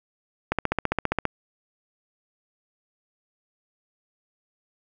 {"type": "click train", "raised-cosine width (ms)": 0.5, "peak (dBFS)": -7, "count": 12, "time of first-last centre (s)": [0.52, 1.253], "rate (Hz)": 15, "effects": []}